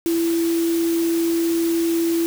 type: tone in noise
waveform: sine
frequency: 334 Hz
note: E4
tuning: 23 cents sharp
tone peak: -17 dBFS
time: 0.06-2.26 s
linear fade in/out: 0 ms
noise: white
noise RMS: -32 dBFS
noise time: 0.06-2.26 s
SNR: +12 dB
effects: none